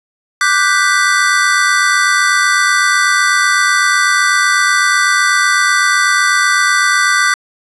square chord, G major seventh, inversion second, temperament equal, 1174.7 / 1480 / 1568 / 1975.5 Hz, D6 / F#6 / G6 / B6, 0 / 0 / 0 / 0 cents, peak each -16 dBFS, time 0.41-7.34 s, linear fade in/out 2 ms, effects resampled to 24000 Hz + 7-bit

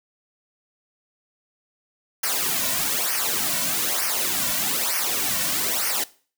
white noise with flanger, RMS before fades -24 dBFS, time 2.23-6.04 s, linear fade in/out 5 ms, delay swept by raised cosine 0.26 to 2.46 ms, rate 1.1 Hz, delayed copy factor -0.8, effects noise-tail reverb RT60 0.4 s tail -19 dB re dry

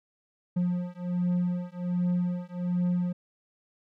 triangle beating tone pair, 177.2 / 178.5 Hz, F3 / F3, +25 / +38 cents, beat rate 1.3 Hz, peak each -27 dBFS, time 0.56-3.13 s, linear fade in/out 10 ms, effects none

